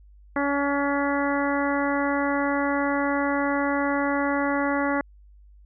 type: harmonic tone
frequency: 282.7 Hz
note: C#4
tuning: 34 cents sharp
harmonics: 1 / 2 / 3 / 4 / 5 / 6 / 7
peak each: -25 / -28 / -30 / -31 / -32 / -33 / -33 dBFS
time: 0.36-5.01 s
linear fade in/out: 2 ms
effects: added 50 Hz sine -48 dBFS peak until 5.65 s